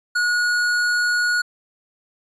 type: tone with hard clipping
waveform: sine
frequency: 1451 Hz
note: F#6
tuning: 34 cents flat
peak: -19 dBFS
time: 0.15-1.42 s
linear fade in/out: 10 ms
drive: 13 dB
effects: resampled to 22050 Hz